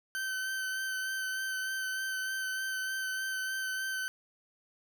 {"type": "tone with vibrato", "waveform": "40% pulse", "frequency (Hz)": 1537, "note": "G6", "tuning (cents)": -35, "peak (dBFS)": -32, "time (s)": [0.15, 4.08], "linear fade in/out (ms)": 0, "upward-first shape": "sine", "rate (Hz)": 3.3, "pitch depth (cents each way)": 16, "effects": []}